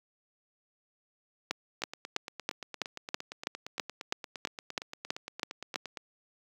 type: two click trains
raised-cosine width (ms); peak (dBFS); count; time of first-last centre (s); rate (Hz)
0.2; -12 / -22; 14 / 37; 1.51-5.758 / 1.82-5.972; 3.06 / 8.67
effects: high-pass 200 Hz 12 dB/octave + 9-bit